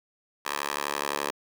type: tone with high-pass filter sweep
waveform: 10% pulse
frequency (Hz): 71.8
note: D2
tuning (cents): -39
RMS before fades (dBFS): -31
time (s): 0.45-1.31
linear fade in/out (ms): 10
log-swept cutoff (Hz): 1000 to 630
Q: 1.1
effects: none